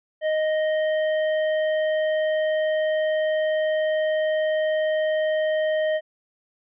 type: tone with tanh clipping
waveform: sine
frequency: 622.3 Hz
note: D#5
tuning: in tune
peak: -22 dBFS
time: 0.21-6.01 s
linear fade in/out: 50 ms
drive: 13 dB
effects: resampled to 8000 Hz